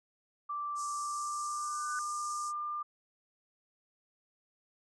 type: tone with pitch glide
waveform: sine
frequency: 1172 to 1197.3 Hz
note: D6 to D6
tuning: -4 to +33 cents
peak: -34 dBFS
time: 0.49-2.83 s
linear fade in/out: 10 ms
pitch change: +37 cents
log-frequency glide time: 0.93-1.96 s
type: band-pass noise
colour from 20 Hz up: white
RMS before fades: -46 dBFS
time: 0.75-2.53 s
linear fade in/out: 50 ms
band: 5400 to 8800 Hz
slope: 48 dB/octave
type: tone with exponential growth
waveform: sine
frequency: 1495 Hz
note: F#6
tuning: 17 cents sharp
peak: -34 dBFS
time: 1.48-1.99 s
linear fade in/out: 1 ms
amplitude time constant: 110 ms
effects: none